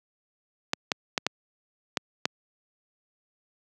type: clicks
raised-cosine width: 0.2 ms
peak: -6 dBFS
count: 6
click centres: 0.734 / 0.918 / 1.178 / 1.266 / 1.972 / 2.255 s
effects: high-pass 150 Hz 12 dB/octave